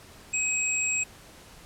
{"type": "tone pair together", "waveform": "sine", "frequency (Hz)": [2542, 7617], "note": ["D#7", "A#8"], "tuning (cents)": [36, 36], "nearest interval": "octave + perfect fifth", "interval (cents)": 1900, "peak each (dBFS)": -27, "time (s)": [0.33, 1.04], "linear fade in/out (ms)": 10, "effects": ["pink hiss -50 dBFS RMS until 1.65 s", "low-pass 12000 Hz 12 dB/octave"]}